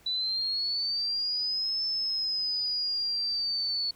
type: linear two-way sweep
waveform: sine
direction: up then down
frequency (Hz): 3951 to 5274 to 4421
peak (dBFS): -27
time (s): 0.06-3.91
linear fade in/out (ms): 5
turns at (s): 1.84
effects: pink hiss -59 dBFS RMS until 3.95 s